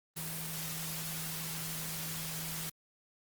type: tone in noise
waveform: sine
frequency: 160.8 Hz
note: E3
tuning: 43 cents flat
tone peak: -43 dBFS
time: 0.16-2.7 s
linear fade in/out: 10 ms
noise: white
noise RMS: -40 dBFS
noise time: 0.16-2.7 s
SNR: -6 dB
effects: Opus 24 kbps